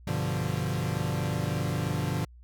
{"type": "chord", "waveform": "40% pulse", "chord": "G dominant seventh", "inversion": "none", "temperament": "equal", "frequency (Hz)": [98, 123.47, 146.83, 174.61], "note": ["G2", "B2", "D3", "F3"], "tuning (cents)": [0, 0, 0, 0], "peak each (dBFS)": [-33, -32, -31, -33], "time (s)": [0.07, 2.25], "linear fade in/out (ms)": 5, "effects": ["added 60 Hz sine -48 dBFS peak until 2.43 s"]}